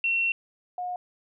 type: tone pair in turn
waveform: sine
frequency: 2720 / 720.4 Hz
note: F7 / F#5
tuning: -46 / -46 cents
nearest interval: octave + major seventh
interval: 2300 cents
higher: first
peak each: -22 / -29 dBFS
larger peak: first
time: 0.04-0.32 / 0.78-0.96 s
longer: first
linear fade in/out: 2 ms
effects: none